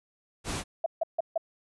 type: noise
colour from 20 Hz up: pink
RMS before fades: -33 dBFS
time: 0.44-0.64 s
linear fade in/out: 50 ms
type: tone bursts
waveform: sine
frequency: 659.3 Hz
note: E5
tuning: in tune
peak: -23 dBFS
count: 4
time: 0.84-1.378 s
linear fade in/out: 5 ms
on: 22 ms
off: 150 ms
effects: resampled to 24000 Hz